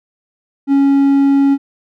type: tone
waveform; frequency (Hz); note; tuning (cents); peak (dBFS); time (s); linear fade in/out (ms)
triangle; 277.2; C#4; 0; -6; 0.67-1.58; 50
effects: none